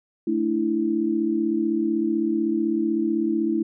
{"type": "chord", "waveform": "sine", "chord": "A suspended fourth", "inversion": "none", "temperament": "equal", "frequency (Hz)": [220, 293.7, 329.6], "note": ["A3", "D4", "E4"], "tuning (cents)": [0, 0, 0], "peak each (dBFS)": [-26, -27, -22], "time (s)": [0.27, 3.63], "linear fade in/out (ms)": 5, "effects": []}